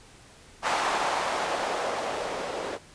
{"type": "noise with low-pass filter sweep", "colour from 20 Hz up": "violet", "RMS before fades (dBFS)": -29, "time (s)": [0.62, 2.79], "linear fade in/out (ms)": 50, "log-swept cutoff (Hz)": [910, 490], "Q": 1.7, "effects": ["pink hiss -52 dBFS RMS until 2.94 s", "resampled to 22050 Hz"]}